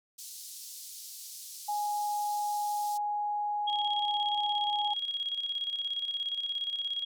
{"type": "band-pass noise", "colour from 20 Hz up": "pink", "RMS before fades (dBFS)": -45, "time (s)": [0.18, 2.98], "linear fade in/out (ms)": 10, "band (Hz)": [4500, 16000], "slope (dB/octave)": 24}
{"type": "tone", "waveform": "sine", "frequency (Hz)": 830.6, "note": "G#5", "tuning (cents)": 0, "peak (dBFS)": -29, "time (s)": [1.68, 4.94], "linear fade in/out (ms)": 10}
{"type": "tone with tremolo", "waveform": "sine", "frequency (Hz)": 3291, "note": "G#7", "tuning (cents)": -16, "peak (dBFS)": -29, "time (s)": [3.67, 7.05], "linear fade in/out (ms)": 10, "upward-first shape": "square", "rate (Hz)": 17, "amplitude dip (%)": 55}
{"effects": []}